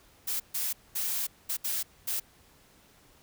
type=noise bursts at uneven times; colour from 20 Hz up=blue; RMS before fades=-31 dBFS; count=6; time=0.27-0.4 / 0.54-0.73 / 0.95-1.27 / 1.49-1.57 / 1.64-1.83 / 2.07-2.2 s; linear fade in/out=10 ms; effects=pink hiss -60 dBFS RMS until 3.22 s